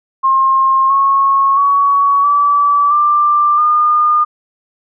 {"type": "tone with pitch steps", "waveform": "sine", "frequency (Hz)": [1067, 1095.1, 1123.9, 1153.5, 1183.9, 1215.1], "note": ["C6", "C#6", "C#6", "D6", "D6", "D#6"], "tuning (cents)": [34, -21, 24, -31, 14, -41], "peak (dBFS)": -8, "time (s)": [0.23, 4.25], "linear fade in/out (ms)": 20, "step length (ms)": 670, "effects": []}